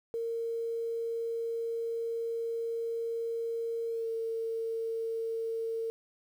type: tone with pitch glide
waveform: sine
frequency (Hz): 460.5 to 453.4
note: A#4 to A#4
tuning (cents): -21 to -48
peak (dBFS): -31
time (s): 0.14-5.9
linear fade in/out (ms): 0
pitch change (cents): -27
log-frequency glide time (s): 3.86-4.09
effects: 10-bit